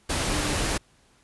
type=tone in noise; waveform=sine; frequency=299 Hz; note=D4; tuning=31 cents sharp; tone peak=-32 dBFS; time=0.31-0.53 s; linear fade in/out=10 ms; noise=pink; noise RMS=-26 dBFS; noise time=0.09-0.78 s; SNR=-9 dB; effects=pink hiss -61 dBFS RMS until 1.23 s + resampled to 24000 Hz